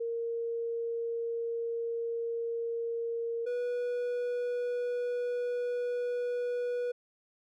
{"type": "tone pair in turn", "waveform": ["sine", "triangle"], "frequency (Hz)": [464, 487.7], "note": ["A#4", "B4"], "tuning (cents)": [-8, -22], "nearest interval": "minor second", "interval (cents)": 86, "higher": "second", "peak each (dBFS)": [-31, -28], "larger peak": "second", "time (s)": [[0, 3.46], [3.46, 6.92]], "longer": "neither", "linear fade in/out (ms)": 10, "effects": []}